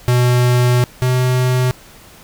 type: tone pair in turn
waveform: square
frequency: 123.47 / 126.87 Hz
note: B2 / B2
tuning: 0 / +47 cents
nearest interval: unison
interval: 47 cents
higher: second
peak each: -11 / -13 dBFS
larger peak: first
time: 0.08-0.84 / 1.02-1.71 s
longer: first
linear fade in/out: 0 ms
effects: pink hiss -42 dBFS RMS until 2.23 s